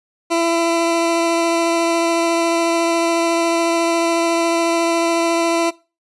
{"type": "tone with vibrato", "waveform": "20% pulse", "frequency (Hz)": 335.3, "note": "E4", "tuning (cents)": 30, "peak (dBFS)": -10, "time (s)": [0.3, 5.71], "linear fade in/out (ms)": 20, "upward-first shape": "triangle", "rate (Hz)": 14, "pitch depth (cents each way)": 11, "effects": ["noise-tail reverb RT60 0.3 s tail -21 dB re dry", "resampled to 24000 Hz"]}